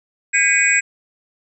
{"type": "tone cluster", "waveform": "sine", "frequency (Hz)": [1629, 1993, 2230, 2472, 7700], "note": ["G#6", "B6", "C#7", "D#7", "B8"], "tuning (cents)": [-34, 15, 10, -12, -45], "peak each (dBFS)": -19, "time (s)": [0.33, 0.81], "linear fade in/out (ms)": 20, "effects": []}